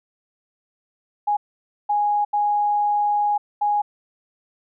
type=tone bursts at uneven times; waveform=sine; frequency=828 Hz; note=G#5; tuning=5 cents flat; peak=-17 dBFS; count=4; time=1.27-1.37 / 1.89-2.25 / 2.33-3.38 / 3.61-3.82 s; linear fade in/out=10 ms; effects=none